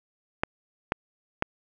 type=clicks; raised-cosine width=0.5 ms; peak=-8 dBFS; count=3; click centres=0.435 / 0.921 / 1.424 s; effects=none